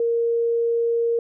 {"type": "tone", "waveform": "sine", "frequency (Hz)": 465.8, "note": "A#4", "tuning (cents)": -1, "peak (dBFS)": -18, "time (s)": [0, 1.19], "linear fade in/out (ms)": 2, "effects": []}